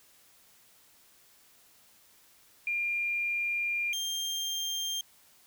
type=tone pair in turn; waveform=sine / 30% pulse; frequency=2400 / 3191 Hz; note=D7 / G7; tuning=+37 / +30 cents; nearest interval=perfect fourth; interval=493 cents; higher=second; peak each=-28 / -28 dBFS; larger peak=neither; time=2.67-3.93 / 3.93-5.01 s; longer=first; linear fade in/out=2 ms; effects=white hiss -61 dBFS RMS until 5.46 s